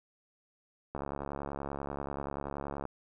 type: click train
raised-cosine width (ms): 1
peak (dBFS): -23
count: 135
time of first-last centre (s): 0.95-2.853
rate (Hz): 70.4
effects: none